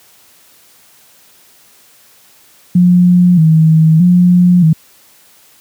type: tone with vibrato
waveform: sine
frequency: 168.4 Hz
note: E3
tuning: 37 cents sharp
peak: -4 dBFS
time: 2.75-4.73 s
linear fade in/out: 5 ms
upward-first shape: square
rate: 0.8 Hz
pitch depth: 97 cents each way
effects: white hiss -46 dBFS RMS until 5.6 s + high-pass 80 Hz 12 dB/octave